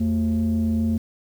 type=tone pair together; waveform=sine; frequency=84.06 / 224.4 Hz; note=E2 / A3; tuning=+34 / +34 cents; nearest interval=octave + perfect fourth; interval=1700 cents; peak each=-22 / -18 dBFS; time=0-0.98 s; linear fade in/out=10 ms; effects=tanh soft clip ceiling -16 dBFS + 8-bit